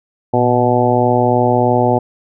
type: harmonic tone with a mistuned harmonic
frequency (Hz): 123.1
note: B2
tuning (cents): -5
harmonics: 1 / 2 / 3 / 4 / 5 / 6 / 7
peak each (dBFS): -18 / -18 / -18 / -18 / -18 / -18 / -18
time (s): 0.33-1.99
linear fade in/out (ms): 10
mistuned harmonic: 1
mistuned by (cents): -70
effects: none